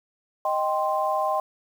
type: chord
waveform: sine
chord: C minor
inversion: first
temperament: equal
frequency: 622.3 / 784 / 1046.5 Hz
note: Eb5 / G5 / C6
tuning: 0 / 0 / 0 cents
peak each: -26 dBFS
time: 0.45-1.4 s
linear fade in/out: 2 ms
effects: 8-bit